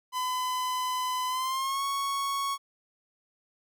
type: tone with pitch glide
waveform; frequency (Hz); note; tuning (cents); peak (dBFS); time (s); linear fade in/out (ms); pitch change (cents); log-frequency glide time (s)
45% pulse; 1010 to 1107.8; B5 to C#6; +39 to -1; -28; 0.12-2.58; 50; +160; 1.28-1.84
effects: none